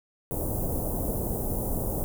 pink band-stop noise, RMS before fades -29 dBFS, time 0.31-2.04 s, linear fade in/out 0 ms, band 710 to 11000 Hz, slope 24 dB/octave, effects none

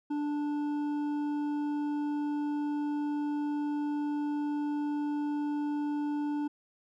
sine tone with hard clipping, 293.7 Hz, D4, in tune, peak -31 dBFS, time 0.1-6.48 s, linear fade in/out 10 ms, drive 7 dB, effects none

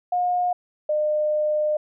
sine tone pair in turn, 717 / 605.6 Hz, F5 / D#5, +45 / -47 cents, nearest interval minor third, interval 292 cents, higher first, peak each -19 dBFS, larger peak neither, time 0.12-0.53 / 0.89-1.77 s, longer second, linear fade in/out 5 ms, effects none

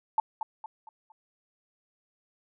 sine tone with echo, 880 Hz, A5, in tune, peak -20 dBFS, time 0.18-0.2 s, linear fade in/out 2 ms, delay 230 ms, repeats 4, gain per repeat -8 dB, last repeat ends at 1.12 s, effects none

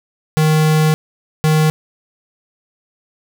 square tone pair in turn, 155.56 / 155.56 Hz, D#3 / D#3, 0 / 0 cents, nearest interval unison, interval 0 cents, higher neither, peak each -11 dBFS, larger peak neither, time 0.37-0.94 / 1.44-1.7 s, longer first, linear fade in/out 0 ms, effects none

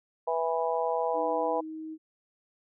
harmonic tone, 164.3 Hz, E3, 5 cents flat, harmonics 3 / 4 / 5 / 6, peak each -30 / -31 / -32 / -33 dBFS, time 0.27-1.61 s, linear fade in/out 10 ms
sine tone with pitch glide, 311.1 to 315.8 Hz, D#4 to D#4, 0 to +26 cents, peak -36 dBFS, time 1.13-1.98 s, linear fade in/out 50 ms, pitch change +26 cents, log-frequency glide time 1.38-1.71 s
effects none

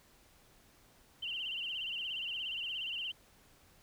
sine tone with vibrato, 2924 Hz, F#7, 21 cents flat, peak -36 dBFS, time 1.22-3.12 s, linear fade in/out 10 ms, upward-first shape sine, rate 17 Hz, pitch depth 120 cents each way, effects pink hiss -64 dBFS RMS until 3.82 s

